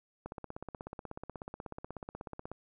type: click train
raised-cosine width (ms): 1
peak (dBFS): -27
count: 38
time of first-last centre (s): 0.26-2.516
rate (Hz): 16.4
effects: none